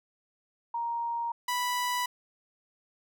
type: tone pair in turn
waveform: sine / sawtooth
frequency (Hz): 936 / 986.6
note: A#5 / B5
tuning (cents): +7 / -2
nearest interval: minor second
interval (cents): 91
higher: second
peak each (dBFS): -29 / -24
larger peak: second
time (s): 0.74-1.32 / 1.48-2.06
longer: neither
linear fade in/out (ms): 5
effects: none